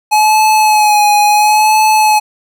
square tone with vibrato, 848 Hz, G#5, 36 cents sharp, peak -7 dBFS, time 0.11-2.2 s, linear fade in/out 20 ms, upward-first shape sine, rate 0.72 Hz, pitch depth 34 cents each way, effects none

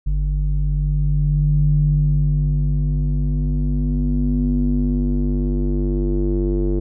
square tone with low-pass filter sweep, 49 Hz, G1, in tune, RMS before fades -18 dBFS, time 0.06-6.8 s, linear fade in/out 10 ms, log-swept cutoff 110 to 370 Hz, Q 5.1, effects none

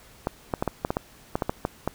clicks, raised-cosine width 1 ms, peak -10 dBFS, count 12, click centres 0.271 / 0.538 / 0.625 / 0.677 / 0.849 / 0.905 / 0.969 / 1.355 / 1.422 / 1.495 / 1.651 / 1.876 s, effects pink hiss -52 dBFS RMS until 1.94 s

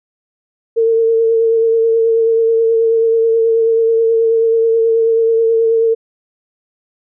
sine tone with vibrato, 453.9 Hz, A#4, 46 cents flat, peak -9 dBFS, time 0.76-5.95 s, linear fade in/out 20 ms, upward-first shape triangle, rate 9.3 Hz, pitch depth 25 cents each way, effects none

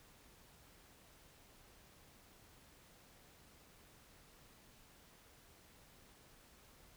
silence, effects pink hiss -64 dBFS RMS until 6.96 s

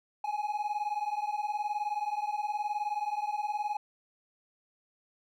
triangle beating tone pair, 825 / 844 Hz, G#5 / G#5, -12 / +28 cents, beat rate 19 Hz, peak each -32 / -31 dBFS, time 0.24-3.77 s, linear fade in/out 5 ms, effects none

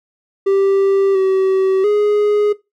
triangle tone with pitch steps, 391.7 / 381.6 / 416.2 Hz, G4 / G4 / G#4, -1 / -47 / +4 cents, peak -9 dBFS, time 0.46-2.53 s, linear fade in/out 10 ms, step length 690 ms, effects noise-tail reverb RT60 0.2 s tail -18 dB re dry

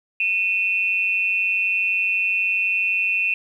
sine tone pair together, 2489 / 2681 Hz, D#7 / E7, 0 / +29 cents, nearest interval minor second, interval 129 cents, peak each -21 dBFS, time 0.2-3.34 s, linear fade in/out 2 ms, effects 9-bit

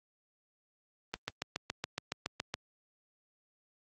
click train, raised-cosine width 0.2 ms, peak -16 dBFS, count 11, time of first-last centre 1.14-2.541 s, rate 7.14 Hz, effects high-pass 80 Hz 12 dB/octave + Opus 24 kbps

